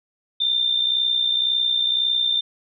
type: tone with amplitude modulation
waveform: sine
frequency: 3589 Hz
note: A7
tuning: 34 cents sharp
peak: -15 dBFS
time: 0.4-2.41 s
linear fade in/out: 10 ms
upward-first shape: sine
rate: 61.9 Hz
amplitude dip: 60%
effects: none